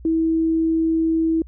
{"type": "tone", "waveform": "sine", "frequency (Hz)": 324.5, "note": "E4", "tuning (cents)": -27, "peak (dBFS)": -16, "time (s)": [0.05, 1.42], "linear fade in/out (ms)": 2, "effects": ["added 60 Hz sine -38 dBFS peak until 1.47 s"]}